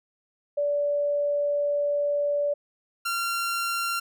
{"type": "tone pair in turn", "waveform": ["sine", "sawtooth"], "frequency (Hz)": [579, 1377.1], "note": ["D5", "F6"], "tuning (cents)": [-25, -25], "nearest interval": "octave + minor third", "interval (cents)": 1500, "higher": "second", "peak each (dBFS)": -22, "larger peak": "neither", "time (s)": [[0.57, 2.54], [3.05, 4]], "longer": "first", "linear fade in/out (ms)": 10, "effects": []}